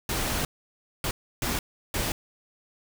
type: noise bursts at uneven times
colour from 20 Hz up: pink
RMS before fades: -28 dBFS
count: 4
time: 0.09-0.45 / 1.04-1.11 / 1.42-1.59 / 1.94-2.12 s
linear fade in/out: 2 ms
effects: none

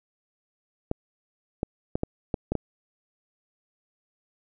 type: clicks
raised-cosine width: 2 ms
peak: -12 dBFS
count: 7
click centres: 0.914 / 1.631 / 1.955 / 2.034 / 2.342 / 2.52 / 2.553 s
effects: none

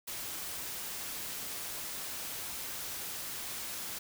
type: noise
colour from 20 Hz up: white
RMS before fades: -40 dBFS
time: 0.07-3.99 s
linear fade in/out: 10 ms
effects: none

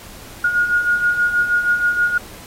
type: beating tone pair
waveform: sine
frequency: 1431 / 1437.3 Hz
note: F6 / F6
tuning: +42 / +49 cents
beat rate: 6.3 Hz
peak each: -22 / -15 dBFS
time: 0.44-2.18 s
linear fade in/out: 5 ms
effects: pink hiss -39 dBFS RMS until 2.46 s + AAC 48 kbps

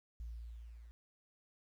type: tone with level ramp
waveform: sine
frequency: 57.4 Hz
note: A#1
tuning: 26 cents flat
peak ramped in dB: -40 to -52 dBFS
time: 0.2-0.91 s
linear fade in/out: 0 ms
effects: tanh soft clip ceiling -39 dBFS + 12-bit

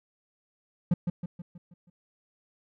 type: tone with echo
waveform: triangle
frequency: 174.61 Hz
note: F3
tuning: in tune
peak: -17 dBFS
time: 0.91-0.94 s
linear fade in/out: 5 ms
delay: 160 ms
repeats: 6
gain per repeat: -6 dB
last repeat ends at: 1.9 s
effects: none

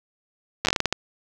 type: slowing click train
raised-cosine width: 0.2 ms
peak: -3 dBFS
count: 10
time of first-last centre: 0.65-0.926 s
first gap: 9 ms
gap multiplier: 1.29
effects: none

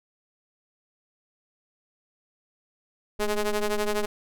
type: ring-modulated tone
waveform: sawtooth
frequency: 210 Hz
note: G#3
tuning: 19 cents sharp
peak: -17 dBFS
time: 3.19-4.06 s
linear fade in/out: 10 ms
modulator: 204 Hz
effects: none

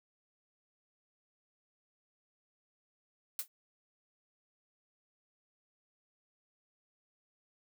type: noise with exponential decay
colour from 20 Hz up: blue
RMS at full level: -31 dBFS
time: 3.39-3.48 s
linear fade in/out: 1 ms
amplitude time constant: 18 ms
effects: none

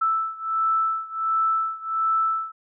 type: beating tone pair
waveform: sine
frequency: 1318.5 / 1319.9 Hz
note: E6 / E6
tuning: 0 / +2 cents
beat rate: 1.4 Hz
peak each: -23 / -25 dBFS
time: 0.01-2.52 s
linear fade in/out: 10 ms
effects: none

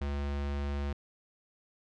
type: tone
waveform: square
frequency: 71 Hz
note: C#2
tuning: 42 cents sharp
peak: -32 dBFS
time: 0.01-0.93 s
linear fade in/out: 5 ms
effects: low-pass 4000 Hz 12 dB/octave

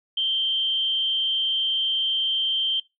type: tone with amplitude modulation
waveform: sine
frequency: 3136 Hz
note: G7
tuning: in tune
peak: -19 dBFS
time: 0.17-2.8 s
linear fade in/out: 5 ms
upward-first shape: sine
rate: 240 Hz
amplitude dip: 40%
effects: noise-tail reverb RT60 0.2 s tail -20 dB re dry

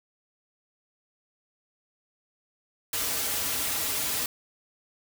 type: noise with comb filter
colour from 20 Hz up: white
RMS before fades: -29 dBFS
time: 2.93-4.26 s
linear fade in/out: 2 ms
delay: 5.5 ms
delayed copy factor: -0.8
effects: none

